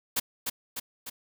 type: noise with echo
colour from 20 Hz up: white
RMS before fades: -26 dBFS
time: 0.16-0.2 s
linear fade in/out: 10 ms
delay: 300 ms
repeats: 3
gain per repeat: -4 dB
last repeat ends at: 1.1 s
effects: none